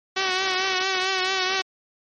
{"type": "tone with vibrato", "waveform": "5% pulse", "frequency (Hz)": 376.5, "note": "F#4", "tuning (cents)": 30, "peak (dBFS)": -10, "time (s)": [0.16, 1.62], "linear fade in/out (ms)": 10, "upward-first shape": "triangle", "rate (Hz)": 4.5, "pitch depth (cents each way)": 46, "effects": ["MP3 32 kbps"]}